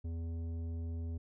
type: tone with tanh clipping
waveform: sine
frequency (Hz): 83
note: E2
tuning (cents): +12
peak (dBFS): -38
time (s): 0.04-1.18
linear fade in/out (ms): 10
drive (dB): 11
effects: none